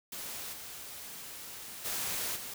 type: noise with level steps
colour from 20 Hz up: white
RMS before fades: -41 / -45 / -35 / -42 dBFS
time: 0.12-2.54 s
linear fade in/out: 5 ms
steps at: 0.52 / 1.84 / 2.35 s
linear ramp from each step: 20 ms
effects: none